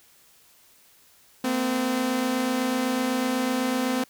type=tone pair together; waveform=sawtooth; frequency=228.7 / 256.7 Hz; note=A#3 / C4; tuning=-33 / -33 cents; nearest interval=major second; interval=200 cents; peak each=-26 / -20 dBFS; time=1.44-4.04 s; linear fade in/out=5 ms; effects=white hiss -57 dBFS RMS until 4.09 s